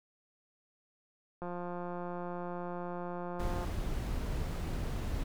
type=click train; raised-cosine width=1 ms; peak=-27 dBFS; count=393; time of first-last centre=1.42-3.647 s; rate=176 Hz
type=noise; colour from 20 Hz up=brown; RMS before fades=-35 dBFS; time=3.39-5.24 s; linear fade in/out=10 ms
effects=none